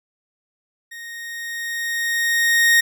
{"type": "tone with level ramp", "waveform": "40% pulse", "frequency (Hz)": 1861, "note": "A#6", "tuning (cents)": -3, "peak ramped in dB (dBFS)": [-33, -10], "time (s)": [0.91, 2.81], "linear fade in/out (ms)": 10, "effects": []}